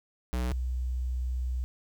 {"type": "tone pair in turn", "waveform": ["square", "sine"], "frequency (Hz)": [61.74, 62.42], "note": ["B1", "B1"], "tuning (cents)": [0, 19], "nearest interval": "unison", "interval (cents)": 19, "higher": "second", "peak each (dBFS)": -28, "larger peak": "neither", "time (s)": [[0.33, 0.52], [0.52, 1.64]], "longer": "second", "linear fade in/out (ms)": 0, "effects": ["10-bit"]}